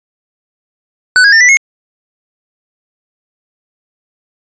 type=tone with pitch steps; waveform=square; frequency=1497 / 1641.9 / 1800.9 / 1975.3 / 2167 Hz; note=F#6 / G#6 / A6 / B6 / C#7; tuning=+20 / -20 / +40 / 0 / -40 cents; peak=-4 dBFS; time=1.16-1.57 s; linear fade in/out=0 ms; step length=82 ms; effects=resampled to 16000 Hz